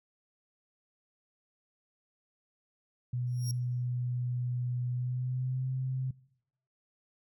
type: tone with pitch glide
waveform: sine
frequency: 123.47 to 130.28 Hz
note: B2 to C3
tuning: 0 to -7 cents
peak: -30 dBFS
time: 3.13-6.11 s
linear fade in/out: 5 ms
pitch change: +93 cents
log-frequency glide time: 4.9-5.69 s
type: tone with exponential growth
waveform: 25% pulse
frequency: 5600 Hz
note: F8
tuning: 4 cents sharp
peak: -30 dBFS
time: 3.27-3.51 s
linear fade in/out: 1 ms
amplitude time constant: 52 ms
effects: noise-tail reverb RT60 0.8 s tail -23 dB re dry